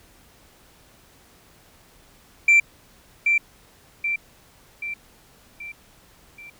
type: tone with echo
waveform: sine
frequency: 2349 Hz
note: D7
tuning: in tune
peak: -9 dBFS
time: 2.48-2.6 s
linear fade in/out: 5 ms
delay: 780 ms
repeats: 5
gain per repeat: -6 dB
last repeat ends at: 6.5 s
effects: tanh soft clip ceiling -10 dBFS + pink hiss -54 dBFS RMS until 6.59 s